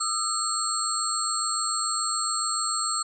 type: tone cluster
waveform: sine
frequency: 1218 / 1325 / 4316 / 7600 / 8350 Hz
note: D#6 / E6 / C#8 / A#8 / C9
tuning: -37 / +9 / -47 / +33 / -5 cents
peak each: -31 dBFS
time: 0-3.03 s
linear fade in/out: 10 ms
effects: none